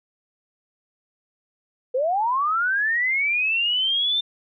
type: linear sweep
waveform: sine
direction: up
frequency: 482.1 to 3600 Hz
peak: -19 dBFS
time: 1.94-4.21 s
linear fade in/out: 10 ms
effects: none